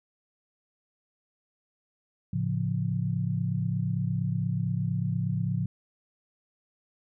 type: chord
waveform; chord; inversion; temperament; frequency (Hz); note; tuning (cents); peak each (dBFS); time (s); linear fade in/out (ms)
sine; A augmented; none; equal; 110 / 138.59 / 174.61; A2 / C#3 / E#3; 0 / 0 / 0; -30; 2.33-5.66; 5
effects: none